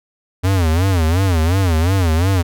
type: tone with vibrato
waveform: square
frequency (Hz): 87.7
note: F2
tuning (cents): +8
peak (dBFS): -13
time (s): 0.43-2.43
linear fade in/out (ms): 20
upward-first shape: sine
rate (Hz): 2.8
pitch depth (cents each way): 190
effects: none